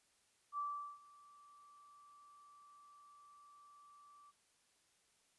sine tone with ADSR envelope, 1163 Hz, D6, 17 cents flat, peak -37 dBFS, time 0.52-4.32 s, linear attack 62 ms, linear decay 400 ms, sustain -23 dB, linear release 28 ms, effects white hiss -75 dBFS RMS until 5.38 s + resampled to 24000 Hz

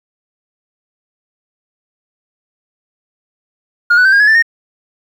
sine tone with pitch steps, 1423 / 1486 / 1551.8 / 1620.5 / 1692.2 / 1767.2 / 1845.4 Hz, F6 / F#6 / G6 / G#6 / G#6 / A6 / A#6, +32 / +7 / -18 / -43 / +32 / +7 / -18 cents, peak -3 dBFS, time 3.9-4.425 s, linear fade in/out 10 ms, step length 75 ms, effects tanh soft clip ceiling -5 dBFS + 7-bit

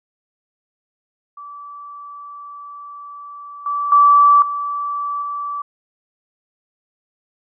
sine tone with level steps, 1157 Hz, D6, 26 cents flat, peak -32 / -18 / -7 / -20 / -22 dBFS, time 1.37-5.62 s, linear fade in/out 5 ms, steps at 3.66 / 3.92 / 4.42 / 5.22 s, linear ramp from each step 2 ms, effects none

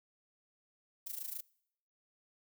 violet noise with amplitude modulation, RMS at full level -39 dBFS, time 1.06-1.41 s, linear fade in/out 10 ms, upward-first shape sine, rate 27.2 Hz, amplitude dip 80%, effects noise-tail reverb RT60 0.7 s tail -24 dB re dry

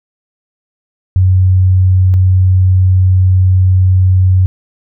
sine tone pair in turn, 92.9 / 92.9 Hz, F#2 / F#2, +7 / +7 cents, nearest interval unison, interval 0 cents, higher neither, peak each -5 dBFS, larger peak neither, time 1.16-2.14 / 2.14-4.46 s, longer second, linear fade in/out 0 ms, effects none

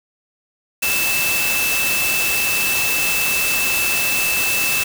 sine tone in noise, 2637 Hz, E7, in tune, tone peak -19 dBFS, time 0.82-4.84 s, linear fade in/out 10 ms, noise white, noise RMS -21 dBFS, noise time 0.82-4.84 s, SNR -1 dB, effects none

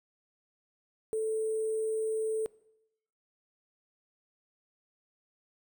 sine tone with sample-and-hold, 439.4 Hz, A4, 2 cents flat, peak -28 dBFS, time 1.13-2.46 s, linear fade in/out 0 ms, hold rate 8820 Hz, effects noise-tail reverb RT60 0.8 s tail -21 dB re dry

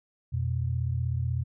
sine tone pair together, 87.31 / 123.47 Hz, F2 / B2, 0 / 0 cents, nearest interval tritone, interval 600 cents, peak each -29 / -28 dBFS, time 0.32-1.44 s, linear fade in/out 20 ms, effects none

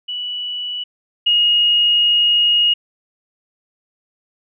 sine tone pair in turn, 2951 / 2872 Hz, F#7 / F7, -5 / +48 cents, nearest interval unison, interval 47 cents, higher first, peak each -22 / -11 dBFS, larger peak second, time 0.08-0.84 / 1.26-2.74 s, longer second, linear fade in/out 10 ms, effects none

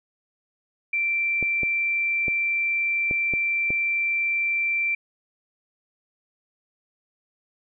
sine tone, 2349 Hz, D7, in tune, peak -21 dBFS, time 0.93-4.95 s, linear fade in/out 5 ms
clicks, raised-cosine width 2 ms, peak -18 dBFS, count 6, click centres 1.427 / 1.633 / 2.282 / 3.111 / 3.337 / 3.705 s
effects none

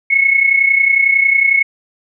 sine tone pair together, 2186 / 2217 Hz, C#7 / C#7, -25 / 0 cents, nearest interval unison, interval 25 cents, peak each -10 / -15 dBFS, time 0.1-1.63 s, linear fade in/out 10 ms, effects none

